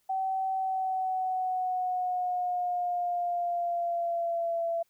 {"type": "tone with pitch glide", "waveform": "sine", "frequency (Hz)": [764, 672.8], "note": ["G5", "E5"], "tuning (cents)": [-45, 35], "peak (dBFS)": -27, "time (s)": [0.09, 4.83], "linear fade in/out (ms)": 10, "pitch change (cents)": -220, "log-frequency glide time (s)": [0.54, 4.61], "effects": ["white hiss -72 dBFS RMS until 4.89 s"]}